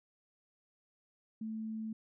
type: tone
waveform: sine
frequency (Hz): 220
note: A3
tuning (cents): 0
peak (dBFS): -37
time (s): 1.41-1.93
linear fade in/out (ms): 5
effects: none